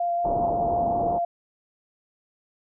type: tone with vibrato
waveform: sine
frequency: 693 Hz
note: F5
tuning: 14 cents flat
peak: -22 dBFS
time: 0-1.25 s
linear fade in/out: 5 ms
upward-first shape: square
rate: 5.5 Hz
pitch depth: 8 cents each way
type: low-pass noise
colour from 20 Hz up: white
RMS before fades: -30 dBFS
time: 0.24-1.19 s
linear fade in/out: 10 ms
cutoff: 870 Hz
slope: 48 dB/octave
effects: none